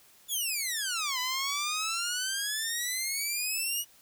10% pulse exponential two-way sweep, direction down then up, 3520 to 991 to 2930 Hz, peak -21 dBFS, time 0.28-3.85 s, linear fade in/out 50 ms, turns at 1.19 s, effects white hiss -59 dBFS RMS until 4.01 s

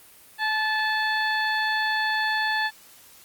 harmonic tone with a mistuned harmonic, 871 Hz, A5, 18 cents flat, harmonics 1 / 2 / 3 / 4 / 5, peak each -27 / -24 / -36 / -34 / -34 dBFS, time 0.38-2.71 s, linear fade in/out 50 ms, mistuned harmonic 1, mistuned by -15 cents, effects white hiss -51 dBFS RMS until 3.24 s + Opus 32 kbps

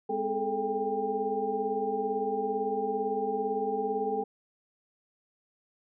sine tone cluster, 205.1 / 254.8 / 420.9 / 438.7 / 795 Hz, G#3 / C4 / G#4 / A4 / G5, -21 / -46 / +23 / -5 / +24 cents, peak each -39 / -40 / -35 / -31 / -32 dBFS, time 0.09-4.24 s, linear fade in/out 10 ms, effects none

